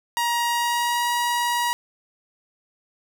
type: tone with pitch glide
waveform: sawtooth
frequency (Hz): 947 to 958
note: A#5 to A#5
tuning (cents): +27 to +47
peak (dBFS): -17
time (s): 0.17-1.73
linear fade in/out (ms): 0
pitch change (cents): +20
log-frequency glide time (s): 0.5-1.09
effects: none